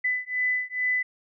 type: beating tone pair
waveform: sine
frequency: 2000 / 2002.3 Hz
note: B6 / B6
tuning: +21 / +23 cents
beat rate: 2.3 Hz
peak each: -27 dBFS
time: 0.04-1.03 s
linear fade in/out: 10 ms
effects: none